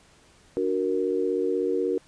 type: chord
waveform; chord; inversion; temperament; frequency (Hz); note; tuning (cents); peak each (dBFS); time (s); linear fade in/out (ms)
sine; D augmented; none; equal; 293.7 / 370 / 466.2; D4 / F#4 / A#4; 0 / 0 / 0; -30 / -26 / -26; 0.57-1.98; 0
effects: pink hiss -57 dBFS RMS until 2.07 s + resampled to 22050 Hz